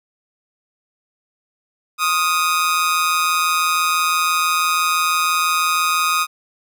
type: tone with amplitude modulation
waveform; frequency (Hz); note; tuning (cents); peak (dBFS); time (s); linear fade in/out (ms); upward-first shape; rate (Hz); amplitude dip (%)
sawtooth; 1244.5; D#6; 0; -9; 1.98-6.27; 50; sine; 166; 65
effects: none